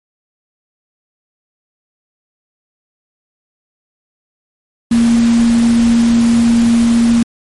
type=tone in noise; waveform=sine; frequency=233.1 Hz; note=A#3; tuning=in tune; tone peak=-7 dBFS; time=4.91-7.23 s; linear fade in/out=5 ms; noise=pink; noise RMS=-24 dBFS; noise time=4.91-7.23 s; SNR=+14 dB; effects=MP3 48 kbps